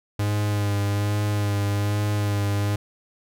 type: tone with vibrato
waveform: 45% pulse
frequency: 102.8 Hz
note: G#2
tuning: 17 cents flat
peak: -21 dBFS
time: 0.19-2.76 s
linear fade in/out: 5 ms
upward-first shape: sine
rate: 1.2 Hz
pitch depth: 23 cents each way
effects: none